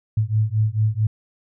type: beating tone pair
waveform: sine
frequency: 106.2 / 110.7 Hz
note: G#2 / A2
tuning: +39 / +11 cents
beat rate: 4.5 Hz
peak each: -20 dBFS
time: 0.17-1.07 s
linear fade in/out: 5 ms
effects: none